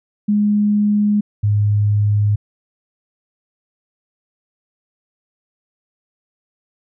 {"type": "tone pair in turn", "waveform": "sine", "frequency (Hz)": [207.7, 103.85], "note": ["G#3", "G#2"], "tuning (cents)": [0, 0], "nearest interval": "octave", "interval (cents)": 1200, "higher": "first", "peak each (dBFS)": -12, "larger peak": "neither", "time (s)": [[0.28, 1.21], [1.43, 2.36]], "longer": "neither", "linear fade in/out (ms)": 10, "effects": []}